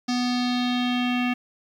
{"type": "tone with low-pass filter sweep", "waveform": "square", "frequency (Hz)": 246.9, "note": "B3", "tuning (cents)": 0, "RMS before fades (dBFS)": -24, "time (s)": [0.08, 1.34], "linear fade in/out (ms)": 10, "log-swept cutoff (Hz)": [5200, 2600], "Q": 3.8, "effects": ["9-bit"]}